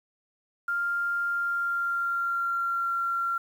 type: tone with pitch glide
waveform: sine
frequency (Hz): 1396.9 to 1372.9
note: F6 to F6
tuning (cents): 0 to -30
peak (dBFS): -25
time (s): 0.68-3.38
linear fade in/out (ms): 5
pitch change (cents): -30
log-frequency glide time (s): 1.27-2.91
effects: 9-bit